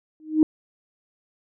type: tone with exponential growth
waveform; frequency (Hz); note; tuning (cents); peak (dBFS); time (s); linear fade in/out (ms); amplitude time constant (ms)
sine; 311.1; D#4; 0; -9; 0.2-0.43; 1; 48
effects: tanh soft clip ceiling -5 dBFS